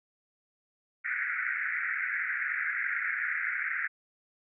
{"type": "band-pass noise", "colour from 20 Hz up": "white", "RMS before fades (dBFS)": -32, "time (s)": [1.04, 3.88], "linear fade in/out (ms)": 20, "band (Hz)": [1400, 2200], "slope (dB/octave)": 96, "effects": []}